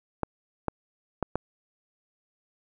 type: clicks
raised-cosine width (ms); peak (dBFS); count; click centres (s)
1; -12; 4; 0.233 / 0.683 / 1.227 / 1.356
effects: none